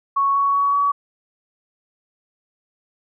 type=tone with pitch steps; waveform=sine; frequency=1108.7 / 1117.1 / 1125.5 / 1134 Hz; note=C#6 / C#6 / C#6 / C#6; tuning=0 / +13 / +26 / +39 cents; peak=-15 dBFS; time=0.16-0.92 s; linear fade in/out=10 ms; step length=190 ms; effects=none